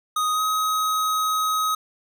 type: tone with pitch glide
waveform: square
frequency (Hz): 1247 to 1265.9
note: D#6 to D#6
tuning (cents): +3 to +30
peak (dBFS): -21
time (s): 0.16-1.75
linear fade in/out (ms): 5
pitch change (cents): +27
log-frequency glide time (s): 0.34-0.41
effects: none